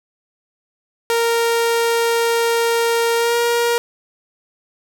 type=tone with pitch glide; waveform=sawtooth; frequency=464.3 to 471.9 Hz; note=A#4 to A#4; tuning=-7 to +21 cents; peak=-11 dBFS; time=1.1-3.78 s; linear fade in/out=0 ms; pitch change=+28 cents; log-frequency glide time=3.16-3.36 s; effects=none